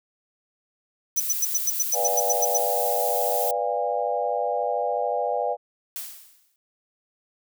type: noise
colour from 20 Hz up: violet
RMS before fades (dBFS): -28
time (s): 1.16-3.51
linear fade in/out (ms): 2
type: tone bursts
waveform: sine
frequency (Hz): 5980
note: F#8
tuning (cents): +17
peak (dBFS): -19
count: 12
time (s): 1.17-2.576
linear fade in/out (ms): 5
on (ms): 31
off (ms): 94
type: chord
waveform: sine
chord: B diminished seventh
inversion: none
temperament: equal with one note detuned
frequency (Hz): 493.9 / 587.3 / 698.5 / 812.6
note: B4 / D5 / F5 / Ab5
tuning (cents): 0 / 0 / 0 / -38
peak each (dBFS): -28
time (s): 1.93-5.57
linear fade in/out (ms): 50
type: noise with exponential decay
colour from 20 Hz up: blue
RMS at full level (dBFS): -31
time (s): 5.96-6.56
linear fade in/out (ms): 0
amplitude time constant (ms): 130
effects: none